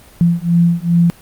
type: beating tone pair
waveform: sine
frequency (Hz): 169.8 / 172.3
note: F3 / F3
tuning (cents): -48 / -23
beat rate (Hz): 2.5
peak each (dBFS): -13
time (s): 0.21-1.1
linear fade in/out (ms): 0
effects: pink hiss -43 dBFS RMS until 1.21 s + Opus 32 kbps